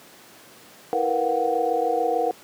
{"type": "tone cluster", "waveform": "sine", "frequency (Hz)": [326.9, 464.2, 490.9, 717, 755], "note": ["E4", "A#4", "B4", "F5", "F#5"], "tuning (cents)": [-14, -7, -10, 45, 35], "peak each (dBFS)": [-31, -25, -26, -25, -27], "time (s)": [0.93, 2.31], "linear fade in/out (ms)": 0, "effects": ["pink hiss -48 dBFS RMS until 2.43 s", "high-pass 200 Hz 12 dB/octave"]}